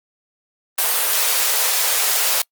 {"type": "high-pass noise", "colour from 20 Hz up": "white", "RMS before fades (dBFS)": -18, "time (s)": [0.78, 2.42], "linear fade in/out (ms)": 5, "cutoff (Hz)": 430, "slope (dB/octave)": 48, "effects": ["noise-tail reverb RT60 0.1 s tail -26 dB re dry", "Opus 32 kbps"]}